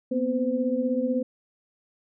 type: tone cluster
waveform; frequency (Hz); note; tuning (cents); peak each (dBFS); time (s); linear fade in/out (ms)
sine; 240.6 / 256.6 / 512; B3 / C4 / C5; -45 / -34 / -38; -27; 0.11-1.23; 10
effects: none